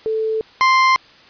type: tone pair in turn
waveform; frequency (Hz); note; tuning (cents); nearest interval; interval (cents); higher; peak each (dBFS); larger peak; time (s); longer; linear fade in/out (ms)
sine / 30% pulse; 440 / 1046.5; A4 / C6; 0 / 0; octave + minor third; 1500; second; -17 / -8; second; 0.06-0.41 / 0.61-0.96; neither; 0
effects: white hiss -46 dBFS RMS until 1.29 s + resampled to 11025 Hz